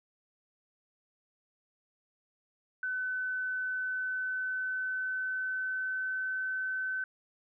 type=tone with pitch glide; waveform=sine; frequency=1511 to 1524.1 Hz; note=F#6 to G6; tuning=+36 to -49 cents; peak=-31 dBFS; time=2.83-7.04 s; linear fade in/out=2 ms; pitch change=+15 cents; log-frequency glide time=3.66-6.43 s; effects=none